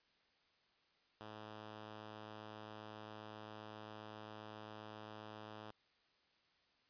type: tone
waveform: 5% pulse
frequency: 107.5 Hz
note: A2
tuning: 40 cents flat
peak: -39 dBFS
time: 1.21-5.71 s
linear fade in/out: 0 ms
effects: white hiss -75 dBFS RMS until 6.89 s + resampled to 11025 Hz